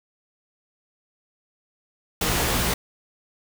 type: noise with comb filter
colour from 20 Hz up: pink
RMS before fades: -23 dBFS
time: 2.21-2.74 s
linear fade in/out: 5 ms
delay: 17 ms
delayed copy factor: +0.7
effects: none